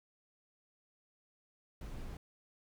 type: noise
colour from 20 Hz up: brown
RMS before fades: -44 dBFS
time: 1.81-2.17 s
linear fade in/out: 2 ms
effects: none